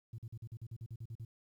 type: tone bursts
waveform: sine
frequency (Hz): 113.5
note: A#2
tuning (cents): -46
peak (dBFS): -40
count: 12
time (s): 0.13-1.25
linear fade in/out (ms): 5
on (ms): 53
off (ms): 44
effects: tanh soft clip ceiling -39 dBFS + 12-bit